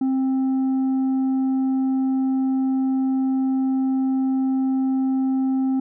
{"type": "tone with tanh clipping", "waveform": "sine", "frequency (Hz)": 264, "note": "C4", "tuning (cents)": 16, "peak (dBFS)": -19, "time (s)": [0.01, 5.8], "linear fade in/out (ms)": 5, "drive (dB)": 4, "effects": []}